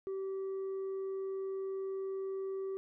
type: tone with tanh clipping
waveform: triangle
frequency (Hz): 385.7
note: G4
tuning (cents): -28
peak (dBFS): -36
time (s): 0.07-2.77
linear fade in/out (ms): 0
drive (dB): 7
effects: none